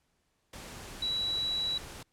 sine tone in noise, 3919 Hz, B7, 14 cents flat, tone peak -29 dBFS, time 1.02-1.78 s, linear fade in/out 5 ms, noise pink, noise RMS -45 dBFS, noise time 0.53-2.03 s, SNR +13 dB, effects pink hiss -75 dBFS RMS until 2.12 s + low-pass 11000 Hz 12 dB/octave

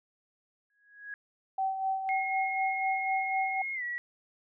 sine tone with exponential growth, 1661.2 Hz, G#6, in tune, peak -35 dBFS, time 0.7-1.14 s, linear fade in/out 1 ms, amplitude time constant 94 ms
sine tone with tremolo, 768 Hz, G5, 36 cents flat, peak -26 dBFS, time 1.58-3.62 s, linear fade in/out 5 ms, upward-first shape sine, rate 4 Hz, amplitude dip 55%
sine tone with pitch glide, 2155 to 1931 Hz, C#7 to B6, -49 to -39 cents, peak -32 dBFS, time 2.09-3.98 s, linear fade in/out 0 ms, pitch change -190 cents, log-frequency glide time 3.74-3.83 s
effects none

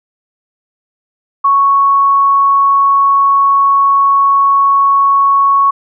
sine tone, 1108.7 Hz, C#6, in tune, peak -6 dBFS, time 1.44-5.71 s, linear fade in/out 10 ms, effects none

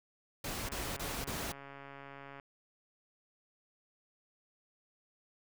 pink noise bursts, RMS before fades -39 dBFS, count 4, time 0.44-1.521 s, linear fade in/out 5 ms, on 250 ms, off 27 ms
click train, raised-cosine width 0.5 ms, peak -34 dBFS, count 244, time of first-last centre 0.65-2.398 s, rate 139 Hz
effects none

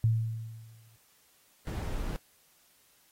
sine tone with exponential decay, 112.4 Hz, A2, 37 cents sharp, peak -20 dBFS, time 0.04-0.96 s, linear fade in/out 0 ms, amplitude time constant 200 ms
brown noise, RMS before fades -34 dBFS, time 1.67-2.16 s, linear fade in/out 0 ms
effects white hiss -65 dBFS RMS until 3.11 s + AAC 48 kbps

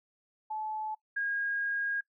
sine tone pair in turn, 864 / 1631 Hz, A5 / G#6, -32 / -32 cents, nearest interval major seventh, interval 1100 cents, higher second, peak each -33 / -29 dBFS, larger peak second, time 0.5-0.95 / 1.16-2.01 s, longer second, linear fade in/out 10 ms, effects noise-tail reverb RT60 0.1 s tail -21 dB re dry

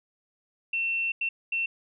sine tone bursts at uneven times, 2700 Hz, E7, 41 cents sharp, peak -25 dBFS, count 3, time 0.73-1.12 / 1.21-1.29 / 1.52-1.66 s, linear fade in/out 5 ms, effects none

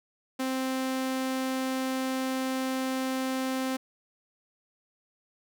sawtooth tone, 261.6 Hz, C4, in tune, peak -24 dBFS, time 0.39-3.77 s, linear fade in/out 10 ms, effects none

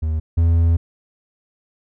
triangle tone pair in turn, 78.8 / 83.49 Hz, D#2 / E2, +23 / +23 cents, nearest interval minor second, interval 100 cents, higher second, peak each -16 / -10 dBFS, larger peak second, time 0.02-0.2 / 0.37-0.77 s, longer second, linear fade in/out 10 ms, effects none

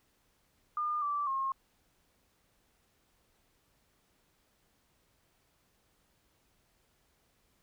sine tone with pitch steps, 1209 / 1164 / 1075 Hz, D6 / D6 / C6, +50 / -16 / +47 cents, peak -30 dBFS, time 0.77-1.52 s, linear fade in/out 2 ms, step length 250 ms, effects pink hiss -72 dBFS RMS until 7.62 s

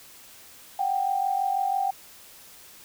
sine tone pair together, 740 / 786.1 Hz, F#5 / G5, 0 / +5 cents, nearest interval minor second, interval 105 cents, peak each -28 / -24 dBFS, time 0.79-1.91 s, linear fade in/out 5 ms, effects white hiss -49 dBFS RMS until 2.84 s

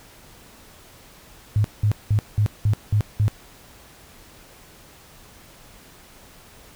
sine tone bursts, 104.8 Hz, G#2, 16 cents sharp, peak -15 dBFS, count 7, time 1.56-3.281 s, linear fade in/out 0 ms, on 83 ms, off 190 ms, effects pink hiss -48 dBFS RMS until 6.75 s

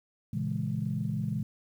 sine chord, A# half-diminished seventh, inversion none, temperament equal, 116.54 / 138.59 / 164.81 / 207.7 Hz, A#2 / C#3 / E3 / G#3, 0 / 0 / 0 / 0 cents, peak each -34 dBFS, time 0.33-1.43 s, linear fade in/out 5 ms, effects tanh soft clip ceiling -18 dBFS + 10-bit

